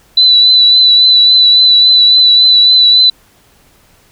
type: tone with vibrato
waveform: sine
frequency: 3983 Hz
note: B7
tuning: 14 cents sharp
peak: -3 dBFS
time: 0.17-3.1 s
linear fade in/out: 5 ms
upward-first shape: triangle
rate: 3.6 Hz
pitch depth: 30 cents each way
effects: pink hiss -48 dBFS RMS until 4.11 s